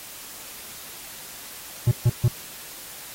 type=tone bursts; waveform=triangle; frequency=120 Hz; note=B2; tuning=49 cents flat; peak=-12 dBFS; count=3; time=1.87-2.282 s; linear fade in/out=5 ms; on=44 ms; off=140 ms; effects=white hiss -40 dBFS RMS until 3.14 s + AAC 48 kbps